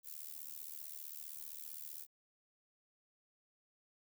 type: noise with amplitude modulation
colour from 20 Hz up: violet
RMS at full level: -44 dBFS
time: 0.03-2.07 s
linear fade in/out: 50 ms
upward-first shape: sine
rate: 75.4 Hz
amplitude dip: 100%
effects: none